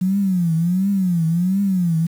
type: tone with vibrato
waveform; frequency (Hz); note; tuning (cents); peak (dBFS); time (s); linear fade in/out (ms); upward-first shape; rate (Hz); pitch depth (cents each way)
sine; 180; F#3; -47; -15; 0.01-2.07; 10; triangle; 1.4; 210
effects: 7-bit